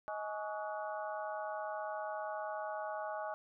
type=harmonic tone with a mistuned harmonic; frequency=210 Hz; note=G#3; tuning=19 cents sharp; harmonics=3 / 4 / 5 / 6 / 7; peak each=-41 / -42 / -46 / -50 / -48 dBFS; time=0.08-3.34 s; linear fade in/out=0 ms; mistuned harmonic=5; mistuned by=+120 cents; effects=none